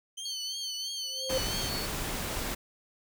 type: tone with vibrato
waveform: 25% pulse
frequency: 3100 Hz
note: G7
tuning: 20 cents flat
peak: -33 dBFS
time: 0.17-1.69 s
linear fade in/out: 10 ms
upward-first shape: triangle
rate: 3 Hz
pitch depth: 86 cents each way
type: tone with tremolo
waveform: triangle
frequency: 4435 Hz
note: C#8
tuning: in tune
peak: -34 dBFS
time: 0.25-1.86 s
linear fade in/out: 5 ms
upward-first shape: square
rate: 5.5 Hz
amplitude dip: 25%
type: tone with exponential growth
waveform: sine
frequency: 523.3 Hz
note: C5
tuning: in tune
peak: -24 dBFS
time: 1.03-1.38 s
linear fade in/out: 5 ms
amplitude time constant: 76 ms
type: noise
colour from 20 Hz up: pink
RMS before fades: -34 dBFS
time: 1.29-2.55 s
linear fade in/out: 10 ms
effects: none